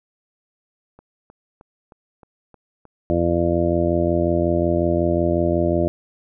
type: click train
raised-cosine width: 1 ms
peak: -31 dBFS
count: 7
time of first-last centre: 0.99-2.853 s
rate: 3.22 Hz
type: harmonic tone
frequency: 85.5 Hz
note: F2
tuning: 36 cents flat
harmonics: 1 / 2 / 3 / 4 / 5 / 6 / 7 / 8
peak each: -24 / -25 / -26 / -21 / -31 / -31 / -22 / -30 dBFS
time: 3.1-5.88 s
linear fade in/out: 0 ms
effects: none